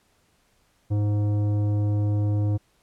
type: tone with tanh clipping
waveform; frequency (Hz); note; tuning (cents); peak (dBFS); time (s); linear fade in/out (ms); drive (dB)
triangle; 103.83; G#2; 0; -22; 0.9-2.58; 20; 16
effects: pink hiss -65 dBFS RMS until 2.82 s + low-pass 12000 Hz 12 dB/octave